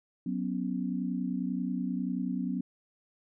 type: chord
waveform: sine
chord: F# suspended fourth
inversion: none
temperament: equal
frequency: 185 / 246.9 / 277.2 Hz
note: F#3 / B3 / C#4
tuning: 0 / 0 / 0 cents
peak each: -33 / -33 / -36 dBFS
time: 0.26-2.61 s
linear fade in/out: 5 ms
effects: none